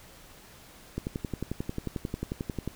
click train, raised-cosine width 3 ms, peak -18 dBFS, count 20, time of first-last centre 0.98-2.676 s, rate 11.2 Hz, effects pink hiss -52 dBFS RMS until 2.75 s

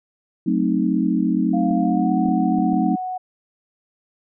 sine chord, F# diminished seventh, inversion none, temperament equal, 185 / 220 / 261.6 / 311.1 Hz, F#3 / A3 / C4 / Eb4, 0 / 0 / 0 / 0 cents, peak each -22 dBFS, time 0.46-2.96 s, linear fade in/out 10 ms
sine tone with pitch glide, 698.5 to 739.2 Hz, F5 to F#5, 0 to -2 cents, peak -24 dBFS, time 1.53-3.18 s, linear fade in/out 10 ms, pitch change +98 cents, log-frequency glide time 1.78-2.12 s
clicks, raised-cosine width 2 ms, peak -24 dBFS, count 5, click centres 1.71 / 2.257 / 2.288 / 2.586 / 2.732 s
effects none

